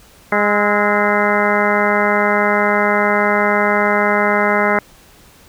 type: harmonic tone with a mistuned harmonic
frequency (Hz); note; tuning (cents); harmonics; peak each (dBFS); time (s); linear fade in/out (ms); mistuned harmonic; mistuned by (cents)
206.2; G#3; -12; 1 / 2 / 3 / 4 / 5 / 6 / 7 / 8 / 9 / 10; -21 / -20 / -19 / -21 / -22 / -22 / -22 / -24 / -25 / -21; 0.32-4.79; 2; 6; +60
effects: pink hiss -46 dBFS RMS until 5.48 s